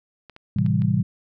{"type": "clicks", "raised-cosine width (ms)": 0.3, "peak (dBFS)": -27, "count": 5, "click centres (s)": [0.297, 0.364, 0.586, 0.663, 0.82]}
{"type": "chord", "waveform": "sine", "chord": "A minor seventh", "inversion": "none", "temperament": "equal", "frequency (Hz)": [110, 130.81, 164.81, 196], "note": ["A2", "C3", "E3", "G3"], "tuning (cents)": [0, 0, 0, 0], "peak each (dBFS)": -23, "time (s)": [0.56, 1.03], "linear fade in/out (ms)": 5}
{"effects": []}